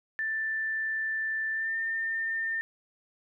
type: tone with pitch glide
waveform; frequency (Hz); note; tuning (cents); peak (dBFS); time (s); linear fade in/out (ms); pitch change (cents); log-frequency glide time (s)
sine; 1769 to 1806.2; A6 to A6; +9 to +45; -28; 0.19-2.61; 0; +36; 1.52-1.75
effects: none

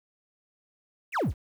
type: exponential sweep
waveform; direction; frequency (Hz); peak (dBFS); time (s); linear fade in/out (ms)
triangle; down; 3000 to 41.2; -22; 1.12-1.34; 50
effects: 9-bit

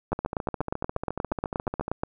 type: two click trains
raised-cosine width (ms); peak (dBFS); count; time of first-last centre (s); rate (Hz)
1; -16 / -12; 26 / 17; 0.12-1.881 / 0.13-2.035; 14.2 / 8.4
effects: none

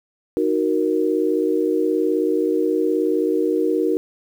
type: chord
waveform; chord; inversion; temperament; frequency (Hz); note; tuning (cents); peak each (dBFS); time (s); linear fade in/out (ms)
sine; D# minor; none; equal; 311.1 / 370 / 466.2; D#4 / F#4 / A#4; 0 / 0 / 0; -21 / -21 / -21; 0.37-3.97; 0
effects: 8-bit

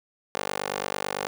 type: tone with high-pass filter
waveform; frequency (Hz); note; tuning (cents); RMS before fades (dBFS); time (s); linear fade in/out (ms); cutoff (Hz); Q
15% pulse; 49; G1; 0; -31; 0.35-1.27; 0; 550; 1.1
effects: none

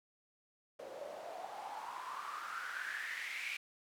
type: noise with band-pass filter sweep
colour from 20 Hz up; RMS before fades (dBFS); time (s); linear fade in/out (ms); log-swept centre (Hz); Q
white; -44; 0.79-3.57; 5; 510 to 2400; 7.1
effects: none

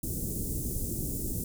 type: band-stop noise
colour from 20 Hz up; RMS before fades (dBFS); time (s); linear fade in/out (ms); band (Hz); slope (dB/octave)
pink; -33; 0.03-1.44; 2; 370 to 7800; 24
effects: none

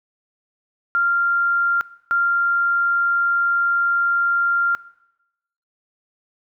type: tone bursts at uneven times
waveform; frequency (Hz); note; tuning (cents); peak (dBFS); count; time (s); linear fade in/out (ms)
sine; 1390; F6; -9; -15; 2; 0.95-1.81 / 2.11-4.75; 0
effects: noise-tail reverb RT60 0.9 s tail -20 dB re dry

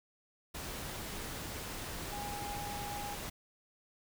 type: tone in noise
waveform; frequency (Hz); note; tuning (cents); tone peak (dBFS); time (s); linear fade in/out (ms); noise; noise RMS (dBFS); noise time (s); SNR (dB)
sine; 820; G#5; -22; -41; 2.12-3.15; 10; pink; -42; 0.54-3.3; -2
effects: none

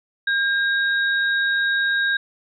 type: tone pair together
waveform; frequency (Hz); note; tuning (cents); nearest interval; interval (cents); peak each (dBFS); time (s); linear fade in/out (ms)
sine; 1609 / 3794; G6 / A#7; +45 / +30; octave + minor third; 1485; -18 / -27; 0.27-2.17; 5
effects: none

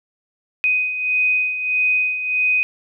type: beating tone pair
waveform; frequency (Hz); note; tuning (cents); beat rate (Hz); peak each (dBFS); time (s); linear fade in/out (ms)
sine; 2500 / 2501.6; D#7 / D#7; +8 / +9; 1.6; -24 / -17; 0.64-2.63; 0
effects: none

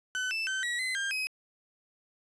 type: tone with pitch steps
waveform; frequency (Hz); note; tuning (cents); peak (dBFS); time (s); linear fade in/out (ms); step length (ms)
35% pulse; 1510 / 2647 / 1540 / 1922 / 2040 / 1598 / 2533; F#6 / E7 / G6 / B6 / C7 / G6 / D#7; +35 / +7 / -31 / -48 / -44 / +33 / +30; -28; 0.15-1.27; 0; 160
effects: resampled to 22050 Hz + 11-bit

